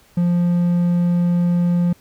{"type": "tone", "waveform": "triangle", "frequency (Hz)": 174.61, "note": "F3", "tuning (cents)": 0, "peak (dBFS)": -12, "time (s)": [0.17, 1.93], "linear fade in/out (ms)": 5, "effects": ["pink hiss -53 dBFS RMS until 2 s"]}